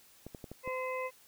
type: clicks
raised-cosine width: 2 ms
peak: -30 dBFS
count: 5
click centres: 0.266 / 0.348 / 0.442 / 0.516 / 0.676 s
type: harmonic tone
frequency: 514 Hz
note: C5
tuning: 31 cents flat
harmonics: 1 / 2 / 4 / 5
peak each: -36 / -39 / -42 / -46 dBFS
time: 0.63-1.11 s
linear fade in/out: 50 ms
effects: white hiss -61 dBFS RMS until 1.27 s